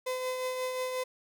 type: tone with tremolo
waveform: 35% pulse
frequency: 510 Hz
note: C5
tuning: 44 cents flat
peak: -28 dBFS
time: 0.06-1.04 s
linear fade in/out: 10 ms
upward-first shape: triangle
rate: 5.6 Hz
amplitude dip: 40%
effects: none